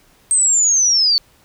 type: linear sweep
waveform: sine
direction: down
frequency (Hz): 8400 to 4435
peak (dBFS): -11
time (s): 0.31-1.18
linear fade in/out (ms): 0
effects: pink hiss -53 dBFS RMS until 1.44 s